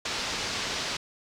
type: low-pass noise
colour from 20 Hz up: white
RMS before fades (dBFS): -32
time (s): 0.05-0.97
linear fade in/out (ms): 5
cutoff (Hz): 5700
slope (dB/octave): 24
effects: none